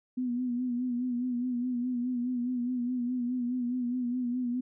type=tone with vibrato; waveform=sine; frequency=246.8 Hz; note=B3; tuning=1 cent flat; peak=-28 dBFS; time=0.17-4.61 s; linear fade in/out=10 ms; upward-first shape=sine; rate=4.8 Hz; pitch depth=53 cents each way; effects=none